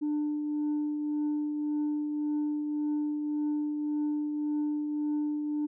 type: tone with tremolo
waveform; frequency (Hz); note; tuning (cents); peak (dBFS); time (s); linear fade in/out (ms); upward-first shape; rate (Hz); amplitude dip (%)
sine; 298; D4; +25; -24; 0.01-5.67; 20; triangle; 1.8; 45
effects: tanh soft clip ceiling -25 dBFS